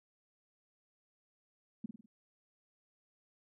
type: tone with echo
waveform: sine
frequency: 220 Hz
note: A3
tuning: in tune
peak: -35 dBFS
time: 1.84-1.86 s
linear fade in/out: 5 ms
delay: 50 ms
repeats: 4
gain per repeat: -6 dB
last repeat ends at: 2.06 s
effects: none

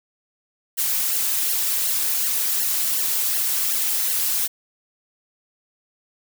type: noise with flanger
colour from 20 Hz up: blue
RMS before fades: -22 dBFS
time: 0.77-4.48 s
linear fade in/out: 20 ms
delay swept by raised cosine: 0.81 to 5.11 ms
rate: 2.7 Hz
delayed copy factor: -0.9
effects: none

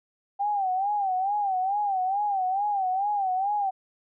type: tone with vibrato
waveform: sine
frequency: 784 Hz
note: G5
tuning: in tune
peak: -23 dBFS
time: 0.39-3.71 s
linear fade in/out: 20 ms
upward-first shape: sine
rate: 2.3 Hz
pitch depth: 110 cents each way
effects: none

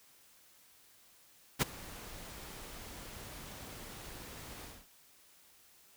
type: noise with ADSR envelope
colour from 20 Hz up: pink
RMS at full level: -27 dBFS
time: 1.59-4.87 s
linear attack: 29 ms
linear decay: 17 ms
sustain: -21 dB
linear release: 230 ms
effects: white hiss -63 dBFS RMS until 5.96 s

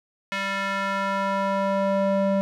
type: tone with band-pass filter sweep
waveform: square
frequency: 196 Hz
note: G3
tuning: in tune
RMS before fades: -24 dBFS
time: 0.32-2.41 s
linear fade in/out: 0 ms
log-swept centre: 2100 to 460 Hz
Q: 1.5
effects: none

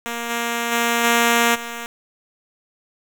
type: tone with level steps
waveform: 5% pulse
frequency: 234.6 Hz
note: A#3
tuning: 11 cents sharp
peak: -14 / -10 / -6 / -3 / -17 dBFS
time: 0.06-1.86 s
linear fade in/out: 0 ms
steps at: 0.29 / 0.71 / 1.03 / 1.54 s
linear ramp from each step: 20 ms
effects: 7-bit

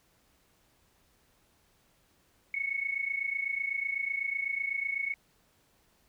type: tone pair together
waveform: sine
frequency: 2189 / 2217 Hz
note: C#7 / C#7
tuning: -22 / 0 cents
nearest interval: unison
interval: 22 cents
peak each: -34 / -32 dBFS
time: 2.54-5.14 s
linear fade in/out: 2 ms
effects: pink hiss -68 dBFS RMS until 6.08 s

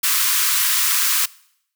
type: high-pass noise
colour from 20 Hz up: white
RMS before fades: -18 dBFS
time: 0.03-1.26 s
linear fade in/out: 10 ms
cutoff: 990 Hz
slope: 96 dB/octave
effects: noise-tail reverb RT60 0.7 s tail -22 dB re dry

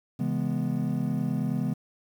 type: chord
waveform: triangle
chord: C# minor seventh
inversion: none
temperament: equal with one note detuned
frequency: 135.5 / 164.81 / 207.7 / 246.9 Hz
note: C#3 / E3 / G#3 / B3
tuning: -39 / 0 / 0 / 0 cents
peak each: -29 dBFS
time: 0.19-1.74 s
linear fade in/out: 10 ms
effects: 9-bit

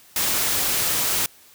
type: noise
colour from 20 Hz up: white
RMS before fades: -22 dBFS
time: 0.16-1.26 s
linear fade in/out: 2 ms
effects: white hiss -51 dBFS RMS until 1.54 s

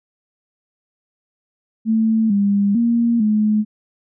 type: tone with pitch steps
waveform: sine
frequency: 222 / 201.2 / 234.2 / 213.1 Hz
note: A3 / G3 / A#3 / G#3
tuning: +16 / +45 / +8 / +45 cents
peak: -13 dBFS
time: 1.85-3.65 s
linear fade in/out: 50 ms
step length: 450 ms
effects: none

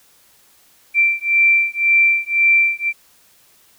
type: beating tone pair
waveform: sine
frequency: 2349 / 2350.9 Hz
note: D7 / D7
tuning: 0 / +1 cents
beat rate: 1.9 Hz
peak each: -15 dBFS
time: 0.94-2.93 s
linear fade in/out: 50 ms
effects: white hiss -53 dBFS RMS until 3.78 s

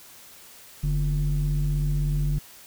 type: tone pair together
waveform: sine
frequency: 43.65 / 146.83 Hz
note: F1 / D3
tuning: 0 / 0 cents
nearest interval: octave + major sixth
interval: 2100 cents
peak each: -22 dBFS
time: 0.83-2.39 s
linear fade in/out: 10 ms
effects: tanh soft clip ceiling -18 dBFS + white hiss -48 dBFS RMS until 2.66 s

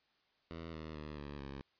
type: tone with pitch steps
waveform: 10% pulse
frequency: 82.41 / 78.82 / 75.4 / 72.12 / 68.98 Hz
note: E2 / D#2 / D2 / D2 / C#2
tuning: 0 / +23 / +46 / -31 / -8 cents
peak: -36 dBFS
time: 0.51-1.61 s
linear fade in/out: 0 ms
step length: 220 ms
effects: white hiss -75 dBFS RMS until 1.79 s + resampled to 11025 Hz

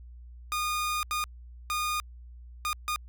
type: tone bursts at uneven times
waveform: sawtooth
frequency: 1224 Hz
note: D#6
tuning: 29 cents flat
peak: -24 dBFS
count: 5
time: 0.52-1.03 / 1.11-1.24 / 1.7-2 / 2.65-2.73 / 2.88-2.96 s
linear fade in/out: 0 ms
effects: added 60 Hz sine -44 dBFS peak until 3.08 s

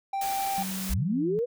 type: tone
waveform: triangle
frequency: 784 Hz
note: G5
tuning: in tune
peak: -25 dBFS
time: 0.13-0.63 s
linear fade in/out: 5 ms
type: noise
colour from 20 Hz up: white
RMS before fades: -36 dBFS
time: 0.21-0.94 s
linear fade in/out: 5 ms
type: tone with pitch glide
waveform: sine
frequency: 189.6 to 169.89 Hz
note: F#3 to F3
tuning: +43 to -47 cents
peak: -32 dBFS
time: 0.58-1.39 s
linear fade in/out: 0 ms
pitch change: -190 cents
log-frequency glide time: 0.94-1.19 s
type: linear sweep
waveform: sine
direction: up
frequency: 34.26 to 502 Hz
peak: -24 dBFS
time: 0.89-1.46 s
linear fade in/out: 20 ms
effects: none

